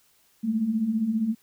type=beating tone pair; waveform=sine; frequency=208.3 / 223.3 Hz; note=G#3 / A3; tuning=+5 / +26 cents; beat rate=15 Hz; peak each=-30 / -23 dBFS; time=0.43-1.35 s; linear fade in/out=20 ms; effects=white hiss -63 dBFS RMS until 1.42 s